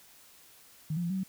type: tone with pitch steps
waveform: sine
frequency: 155.2 / 174.9 / 171 / 190.3 / 189.2 Hz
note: D#3 / F3 / F3 / F#3 / F#3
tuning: -4 / +3 / -36 / +49 / +39 cents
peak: -29 dBFS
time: 0.9-1.235 s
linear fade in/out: 5 ms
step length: 67 ms
effects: white hiss -57 dBFS RMS until 1.28 s